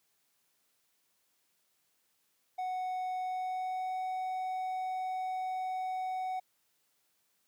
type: tone with pitch glide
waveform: triangle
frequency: 740 to 746.4 Hz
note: F#5 to F#5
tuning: 0 to +15 cents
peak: -31 dBFS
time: 2.58-6.4 s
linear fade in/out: 10 ms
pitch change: +15 cents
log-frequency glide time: 3.2-4.01 s
effects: white hiss -75 dBFS RMS until 7.47 s + high-pass 100 Hz 12 dB/octave